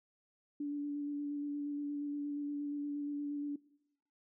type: tone with vibrato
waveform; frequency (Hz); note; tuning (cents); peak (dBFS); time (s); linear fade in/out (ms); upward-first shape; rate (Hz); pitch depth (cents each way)
sine; 289.5; D4; -25; -35; 0.6-3.56; 5; square; 8.5; 11
effects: noise-tail reverb RT60 0.9 s tail -22 dB re dry